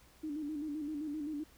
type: tone with vibrato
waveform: sine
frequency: 300 Hz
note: D4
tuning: 37 cents sharp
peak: -36 dBFS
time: 0.23-1.44 s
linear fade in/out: 10 ms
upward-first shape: square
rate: 7.7 Hz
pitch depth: 63 cents each way
effects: added 60 Hz sine -64 dBFS peak until 1.57 s + pink hiss -63 dBFS RMS until 1.57 s